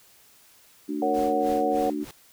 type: harmonic tone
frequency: 74 Hz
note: D2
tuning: 14 cents sharp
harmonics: 3 / 4 / 5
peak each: -34 / -28 / -35 dBFS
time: 0.88-2.05 s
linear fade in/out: 20 ms
type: chord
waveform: sine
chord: F# major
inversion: first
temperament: just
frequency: 462.5 / 555 / 740 Hz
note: A#4 / C#5 / F#5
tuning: -14 / +2 / 0 cents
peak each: -27 / -28 / -25 dBFS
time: 1.02-1.9 s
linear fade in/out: 2 ms
type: noise with tremolo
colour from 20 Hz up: pink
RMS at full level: -41 dBFS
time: 1.14-2.11 s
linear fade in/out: 2 ms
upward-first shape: sine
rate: 3.3 Hz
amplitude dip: 100%
effects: white hiss -56 dBFS RMS until 2.32 s